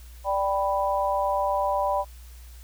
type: chord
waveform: sine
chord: G major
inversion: second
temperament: equal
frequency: 587.3 / 784 / 987.8 Hz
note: D5 / G5 / B5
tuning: 0 / 0 / 0 cents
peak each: -26 / -27 / -26 dBFS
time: 0.24-2.05 s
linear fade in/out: 50 ms
effects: added 60 Hz sine -42 dBFS peak until 2.63 s + white hiss -54 dBFS RMS until 2.63 s